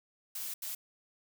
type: noise bursts at uneven times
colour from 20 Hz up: blue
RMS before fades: -39 dBFS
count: 2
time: 0.35-0.54 / 0.62-0.75 s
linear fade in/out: 5 ms
effects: none